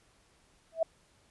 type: tone with exponential growth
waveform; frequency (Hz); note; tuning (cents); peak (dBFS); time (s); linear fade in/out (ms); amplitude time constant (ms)
sine; 653; E5; -17; -21; 0.72-0.83; 5; 22
effects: pink hiss -66 dBFS RMS until 1.3 s + resampled to 24000 Hz